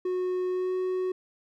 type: tone with pitch glide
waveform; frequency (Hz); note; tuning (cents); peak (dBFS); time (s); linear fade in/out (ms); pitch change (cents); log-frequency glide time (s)
triangle; 365.8 to 369.8; F#4 to F#4; -20 to -1; -24; 0.05-1.12; 5; +19; 0.49-0.74
effects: none